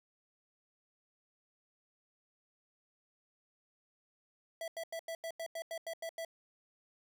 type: tone bursts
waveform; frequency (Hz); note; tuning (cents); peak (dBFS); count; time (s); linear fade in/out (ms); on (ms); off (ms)
square; 659.3; E5; 0; -39; 11; 4.61-6.249; 2; 69; 88
effects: none